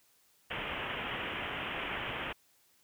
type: low-pass noise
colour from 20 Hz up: white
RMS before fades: -38 dBFS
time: 0.5-2.33 s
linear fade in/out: 10 ms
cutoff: 3200 Hz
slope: 96 dB/octave
effects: white hiss -68 dBFS RMS until 2.83 s